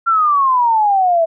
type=exponential sweep; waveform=sine; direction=down; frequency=1379 to 645 Hz; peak=-10 dBFS; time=0.06-1.26 s; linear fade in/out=20 ms; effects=none